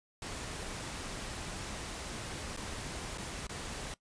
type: noise with dropouts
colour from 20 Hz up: pink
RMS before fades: -41 dBFS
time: 0.22-3.94 s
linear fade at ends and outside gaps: 2 ms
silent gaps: 2.565-2.573 / 3.176-3.181 / 3.469-3.493 s
effects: noise-tail reverb RT60 0.1 s tail -19 dB re dry + resampled to 22050 Hz